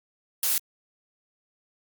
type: noise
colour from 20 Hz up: blue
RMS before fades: -24 dBFS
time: 0.43-0.58 s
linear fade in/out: 2 ms
effects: Opus 48 kbps